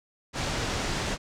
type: low-pass noise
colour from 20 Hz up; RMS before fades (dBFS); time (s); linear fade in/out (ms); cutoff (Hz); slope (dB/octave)
pink; -30; 0.33-1.18; 50; 7300; 24
effects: none